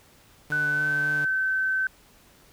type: tone with vibrato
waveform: sawtooth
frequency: 148.7 Hz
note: D3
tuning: 22 cents sharp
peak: -30 dBFS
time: 0.5-1.25 s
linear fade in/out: 2 ms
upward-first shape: sine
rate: 3.6 Hz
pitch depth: 11 cents each way
type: tone with pitch glide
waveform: sine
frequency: 1497 to 1536.4 Hz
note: F#6 to G6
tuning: +20 to -35 cents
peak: -22 dBFS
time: 0.52-1.87 s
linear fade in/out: 2 ms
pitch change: +45 cents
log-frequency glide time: 0.67-0.92 s
effects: pink hiss -56 dBFS RMS until 2.52 s